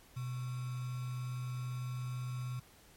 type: tone with sample-and-hold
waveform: sine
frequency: 125.6 Hz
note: B2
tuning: 30 cents sharp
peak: -36 dBFS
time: 0.16-2.6 s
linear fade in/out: 10 ms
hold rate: 1225 Hz
effects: pink hiss -61 dBFS RMS until 2.96 s + MP3 64 kbps